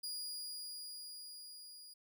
sawtooth tone with level ramp, 4871 Hz, D#8, 38 cents flat, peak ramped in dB -37 to -50 dBFS, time 0.03-1.94 s, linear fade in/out 10 ms, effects none

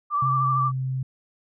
sine tone with vibrato, 1169 Hz, D6, 8 cents flat, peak -20 dBFS, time 0.1-0.72 s, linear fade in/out 50 ms, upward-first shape sine, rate 13 Hz, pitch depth 36 cents each way
sine tone with pitch glide, 132.7 to 130.87 Hz, C3 to C3, +25 to +1 cents, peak -24 dBFS, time 0.22-1.03 s, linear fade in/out 5 ms, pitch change -24 cents, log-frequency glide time 0.42-0.73 s
effects none

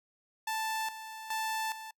sawtooth tone with tremolo, 881 Hz, A5, 2 cents sharp, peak -28 dBFS, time 0.47-1.91 s, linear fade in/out 5 ms, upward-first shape square, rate 1.2 Hz, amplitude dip 70%, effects noise-tail reverb RT60 0.1 s tail -25 dB re dry

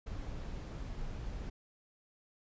brown noise, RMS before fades -41 dBFS, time 0.06-1.5 s, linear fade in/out 10 ms, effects resampled to 16000 Hz

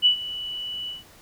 sine tone with ADSR envelope, 2959 Hz, F#7, 1 cent flat, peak -12 dBFS, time 0.02-1.04 s, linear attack 37 ms, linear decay 100 ms, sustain -17 dB, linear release 160 ms, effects pink hiss -51 dBFS RMS until 1.21 s

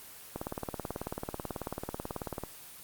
click train, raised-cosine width 1 ms, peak -20 dBFS, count 39, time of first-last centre 0.36-2.437 s, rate 18.3 Hz, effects white hiss -49 dBFS RMS until 2.83 s + Opus 24 kbps

